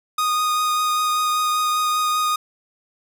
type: tone with vibrato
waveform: 45% pulse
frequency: 1237 Hz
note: D#6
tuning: 10 cents flat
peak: -18 dBFS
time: 0.18-2.36 s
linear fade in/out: 5 ms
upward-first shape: triangle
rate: 5.1 Hz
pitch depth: 11 cents each way
effects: none